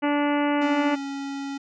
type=harmonic tone; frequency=290.7 Hz; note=D4; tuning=18 cents flat; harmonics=1 / 2 / 3 / 4 / 5 / 6 / 7 / 8 / 9 / 10; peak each=-22 / -28 / -28 / -34 / -34 / -39 / -35 / -39 / -41 / -40 dBFS; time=0.02-0.96 s; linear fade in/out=20 ms
type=tone; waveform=square; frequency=277.2 Hz; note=C#4; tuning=in tune; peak=-30 dBFS; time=0.61-1.58 s; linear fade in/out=10 ms
effects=resampled to 16000 Hz